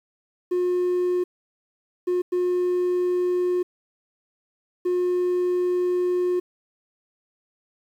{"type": "tone bursts at uneven times", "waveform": "triangle", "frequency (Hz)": 358.9, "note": "F4", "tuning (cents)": 47, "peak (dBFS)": -17, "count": 4, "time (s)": [[0.51, 1.24], [2.07, 2.22], [2.32, 3.63], [4.85, 6.4]], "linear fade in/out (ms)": 10, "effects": ["tanh soft clip ceiling -14 dBFS", "9-bit"]}